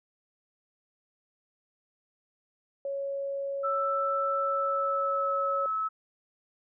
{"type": "tone", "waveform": "sine", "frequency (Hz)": 554.4, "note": "C#5", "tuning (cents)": 0, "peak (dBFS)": -30, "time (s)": [2.85, 5.66], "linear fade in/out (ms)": 2}
{"type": "tone with pitch glide", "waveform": "sine", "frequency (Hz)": [1324, 1297.5], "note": ["E6", "E6"], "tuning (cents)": [7, -28], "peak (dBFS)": -27, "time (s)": [3.63, 5.89], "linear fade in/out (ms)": 20, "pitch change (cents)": -35, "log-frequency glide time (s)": [4.39, 5.33]}
{"effects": []}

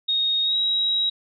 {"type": "tone with pitch glide", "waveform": "sine", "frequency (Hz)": [3729, 3838], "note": ["A#7", "A#7"], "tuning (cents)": [0, 50], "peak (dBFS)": -19, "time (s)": [0.08, 1.1], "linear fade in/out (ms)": 10, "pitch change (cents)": 50, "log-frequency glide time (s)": [0.43, 0.56], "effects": []}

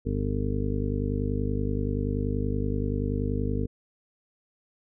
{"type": "harmonic tone", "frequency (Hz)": 50.5, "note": "G#1", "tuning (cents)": -48, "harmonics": [1, 2, 3, 4, 5, 6, 8, 9], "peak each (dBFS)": [-30, -30, -36, -36, -32, -39, -38, -35], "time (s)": [0.05, 3.67], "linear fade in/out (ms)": 20, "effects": []}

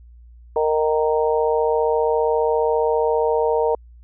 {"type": "harmonic tone", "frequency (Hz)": 154.8, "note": "D#3", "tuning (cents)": -9, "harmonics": [3, 4, 5, 6], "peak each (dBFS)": [-18, -23, -27, -24], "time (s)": [0.56, 3.75], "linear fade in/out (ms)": 2, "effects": ["added 59 Hz sine -42 dBFS peak until 4.03 s"]}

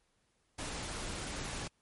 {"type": "noise", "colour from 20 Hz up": "pink", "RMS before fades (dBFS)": -40, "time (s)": [0.58, 1.68], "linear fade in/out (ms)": 10, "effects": ["pink hiss -75 dBFS RMS until 1.81 s", "MP3 48 kbps"]}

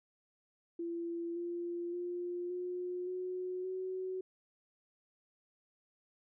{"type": "tone with pitch steps", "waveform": "sine", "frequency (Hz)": [339.3, 345.8, 352.5, 359.3, 366.2, 373.2], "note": ["F4", "F4", "F4", "F4", "F#4", "F#4"], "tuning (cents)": [-50, -17, 16, 49, -18, 15], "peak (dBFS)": -36, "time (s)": [0.79, 4.21], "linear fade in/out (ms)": 5, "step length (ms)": 570, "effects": []}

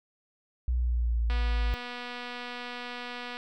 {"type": "linear sweep", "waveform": "sine", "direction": "down", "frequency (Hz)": [61.74, 53], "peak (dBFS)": -24, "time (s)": [0.68, 1.74], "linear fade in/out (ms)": 0}
{"type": "click train", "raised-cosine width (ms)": 0.3, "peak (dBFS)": -23, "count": 506, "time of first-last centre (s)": [1.3, 3.37], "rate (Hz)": 244}
{"effects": []}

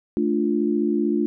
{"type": "chord", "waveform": "sine", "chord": "D minor", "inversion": "second", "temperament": "equal", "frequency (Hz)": [220, 293.7, 349.2], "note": ["A3", "D4", "F4"], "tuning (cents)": [0, 0, 0], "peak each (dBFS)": -23, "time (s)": [0.17, 1.26], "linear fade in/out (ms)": 0, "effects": []}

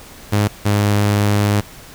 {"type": "tone pair in turn", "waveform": "sawtooth", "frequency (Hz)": [103.7, 102.98], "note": ["G#2", "G#2"], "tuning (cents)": [-2, -14], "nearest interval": "unison", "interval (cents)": 12, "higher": "first", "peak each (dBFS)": -9, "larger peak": "neither", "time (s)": [[0.32, 0.48], [0.65, 1.61]], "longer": "second", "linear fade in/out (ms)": 10, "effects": ["pink hiss -39 dBFS RMS until 1.94 s"]}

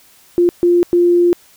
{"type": "tone bursts at uneven times", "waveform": "sine", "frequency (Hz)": 349.2, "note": "F4", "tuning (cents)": 0, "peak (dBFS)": -8, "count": 3, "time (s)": [[0.38, 0.49], [0.63, 0.83], [0.93, 1.33]], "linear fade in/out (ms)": 0, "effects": ["white hiss -48 dBFS RMS until 1.56 s"]}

